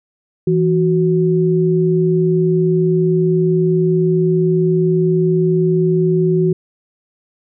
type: tone pair together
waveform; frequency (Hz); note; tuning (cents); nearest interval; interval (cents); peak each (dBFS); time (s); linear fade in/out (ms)
sine; 164.81 / 370; E3 / F#4; 0 / 0; octave + major second; 1400; -14 / -14; 0.47-6.53; 5
effects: none